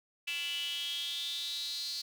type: tone with high-pass filter sweep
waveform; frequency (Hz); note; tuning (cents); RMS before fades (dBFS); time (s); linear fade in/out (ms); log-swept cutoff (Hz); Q
square; 155.56; D#3; 0; -37; 0.27-2.02; 10; 2700 to 4400; 9.3
effects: none